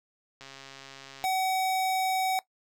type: click train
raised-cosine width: 0.2 ms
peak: -28 dBFS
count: 115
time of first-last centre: 0.41-1.248 s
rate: 136 Hz
type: tone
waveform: square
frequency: 755 Hz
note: F#5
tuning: 35 cents sharp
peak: -26 dBFS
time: 1.24-2.39 s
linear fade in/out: 0 ms
effects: noise-tail reverb RT60 0.1 s tail -18 dB re dry